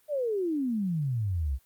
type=exponential sweep; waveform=sine; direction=down; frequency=620 to 61.74 Hz; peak=-26 dBFS; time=0.08-1.59 s; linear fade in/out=50 ms; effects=white hiss -65 dBFS RMS until 1.65 s + Opus 32 kbps